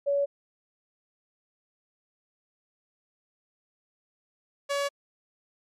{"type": "tone pair in turn", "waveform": ["sine", "sawtooth"], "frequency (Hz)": [565, 565], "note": ["C#5", "C#5"], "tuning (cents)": [33, 33], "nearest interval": "unison", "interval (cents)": 0, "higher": "neither", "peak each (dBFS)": -22, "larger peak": "neither", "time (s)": [[0.06, 0.26], [4.69, 4.89]], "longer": "neither", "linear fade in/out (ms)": 20, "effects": ["low-pass 9000 Hz 12 dB/octave", "MP3 96 kbps"]}